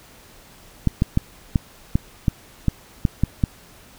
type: clicks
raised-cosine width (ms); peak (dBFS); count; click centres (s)
5; -4; 10; 0.873 / 1.021 / 1.174 / 1.558 / 1.955 / 2.282 / 2.683 / 3.052 / 3.236 / 3.438
effects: pink hiss -48 dBFS RMS until 3.98 s

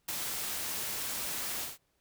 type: noise with ADSR envelope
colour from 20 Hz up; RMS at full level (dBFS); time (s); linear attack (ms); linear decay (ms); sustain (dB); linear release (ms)
white; -34; 0.08-1.78; 9; 27; -2; 170
effects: pink hiss -75 dBFS RMS until 2 s

